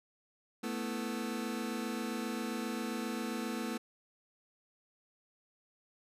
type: chord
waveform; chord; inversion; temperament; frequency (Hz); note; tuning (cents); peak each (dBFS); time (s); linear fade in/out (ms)
sawtooth; A suspended second; none; just; 220 / 247.5 / 330; A3 / B3 / E4; 0 / +4 / +2; -34 / -35 / -38; 0.63-3.78; 10
effects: resampled to 32000 Hz